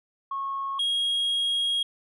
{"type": "tone pair in turn", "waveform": "sine", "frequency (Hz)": [1094, 3278], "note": ["C#6", "G#7"], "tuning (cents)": [-23, -23], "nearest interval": "octave + perfect fifth", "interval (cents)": 1900, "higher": "second", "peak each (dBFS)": [-27, -20], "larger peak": "second", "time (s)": [[0.31, 0.79], [0.79, 1.83]], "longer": "second", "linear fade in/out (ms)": 5, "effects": ["tanh soft clip ceiling -22 dBFS"]}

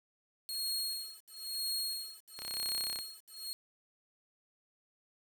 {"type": "tone with tremolo", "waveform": "sawtooth", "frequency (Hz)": 4281, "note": "C8", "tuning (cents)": 39, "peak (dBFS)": -30, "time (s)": [0.49, 3.53], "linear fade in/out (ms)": 0, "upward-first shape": "sine", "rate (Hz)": 1, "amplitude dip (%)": 95}
{"type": "click train", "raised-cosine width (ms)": 0.2, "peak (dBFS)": -26, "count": 21, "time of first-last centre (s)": [2.39, 2.989], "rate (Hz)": 33.4}
{"effects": ["9-bit"]}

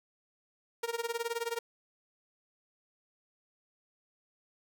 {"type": "tone with tremolo", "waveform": "sawtooth", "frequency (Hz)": 466.2, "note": "A#4", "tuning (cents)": 0, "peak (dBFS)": -26, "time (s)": [0.83, 1.59], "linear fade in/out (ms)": 5, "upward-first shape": "sine", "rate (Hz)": 19, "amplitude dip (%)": 90, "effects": []}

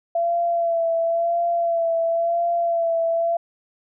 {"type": "tone with vibrato", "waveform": "sine", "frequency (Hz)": 675, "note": "E5", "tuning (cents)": 41, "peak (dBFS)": -18, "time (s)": [0.15, 3.37], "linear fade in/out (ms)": 5, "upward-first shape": "sine", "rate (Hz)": 0.96, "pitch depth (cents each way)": 30, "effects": []}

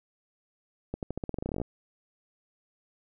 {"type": "accelerating click train", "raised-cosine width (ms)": 2, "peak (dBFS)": -19, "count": 17, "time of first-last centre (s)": [0.94, 1.616], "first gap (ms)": 88, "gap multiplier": 0.89, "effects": []}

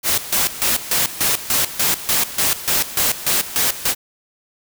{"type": "noise with tremolo", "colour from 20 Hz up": "white", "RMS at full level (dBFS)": -17, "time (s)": [0.03, 3.95], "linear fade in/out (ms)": 50, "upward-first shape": "square", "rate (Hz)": 3.4, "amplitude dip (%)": 80, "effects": []}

